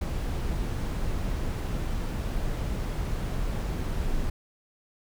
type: noise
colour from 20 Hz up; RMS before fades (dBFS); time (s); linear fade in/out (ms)
brown; -29; 0.01-4.3; 5
effects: none